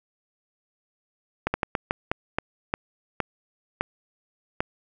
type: slowing click train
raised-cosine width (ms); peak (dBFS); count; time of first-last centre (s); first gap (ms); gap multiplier
0.5; -8; 11; 1.47-4.605; 70; 1.31
effects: none